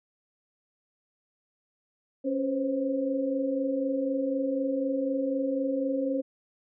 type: tone cluster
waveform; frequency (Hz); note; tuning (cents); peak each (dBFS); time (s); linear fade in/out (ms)
sine; 274.5 / 509 / 533; C#4 / C5 / C5; -17 / -48 / +32; -28 / -34 / -30; 2.24-6.22; 20
effects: none